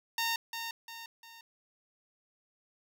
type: tone with echo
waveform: 10% pulse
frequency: 918 Hz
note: A#5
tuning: 27 cents flat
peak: -21 dBFS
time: 0.18-0.36 s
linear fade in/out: 2 ms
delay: 350 ms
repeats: 3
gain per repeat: -7 dB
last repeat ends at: 1.41 s
effects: none